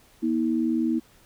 sine tone pair together, 240 / 320 Hz, B3 / D#4, -49 / +49 cents, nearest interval perfect fourth, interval 498 cents, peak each -24 dBFS, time 0.22-1 s, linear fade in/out 20 ms, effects pink hiss -57 dBFS RMS until 1.25 s

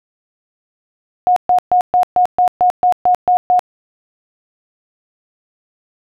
sine tone bursts, 724 Hz, F#5, 38 cents flat, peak -8 dBFS, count 11, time 1.27-3.593 s, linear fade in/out 0 ms, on 93 ms, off 130 ms, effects none

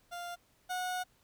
30% pulse tone pair in turn, 698.5 / 730.7 Hz, F5 / F#5, 0 / -22 cents, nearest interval minor second, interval 78 cents, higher second, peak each -37 / -31 dBFS, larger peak second, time 0.11-0.36 / 0.69-1.04 s, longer second, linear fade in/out 20 ms, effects pink hiss -69 dBFS RMS until 1.23 s

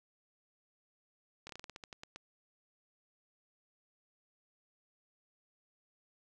slowing click train, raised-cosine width 0.2 ms, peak -29 dBFS, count 12, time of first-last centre 1.47-2.16 s, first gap 24 ms, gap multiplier 1.18, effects none

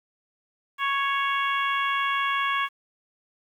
harmonic tone, 554.4 Hz, C#5, in tune, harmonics 2 / 3 / 4 / 5 / 6, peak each -25 / -29 / -31 / -33 / -35 dBFS, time 0.78-2.69 s, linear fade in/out 50 ms, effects 9-bit

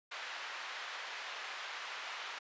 pink band-pass noise, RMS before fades -44 dBFS, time 0.11-2.39 s, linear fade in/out 10 ms, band 1100 to 3300 Hz, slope 12 dB/octave, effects high-pass 400 Hz 12 dB/octave + resampled to 16000 Hz

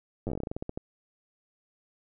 slowing click train, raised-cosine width 2 ms, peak -20 dBFS, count 16, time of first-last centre 0.27-0.775 s, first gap 9 ms, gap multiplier 1.17, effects none

